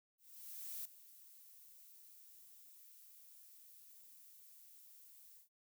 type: noise with ADSR envelope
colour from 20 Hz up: violet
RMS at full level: -45 dBFS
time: 0.18-5.49 s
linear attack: 670 ms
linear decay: 7 ms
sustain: -16 dB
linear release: 120 ms
effects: noise-tail reverb RT60 0.1 s tail -21 dB re dry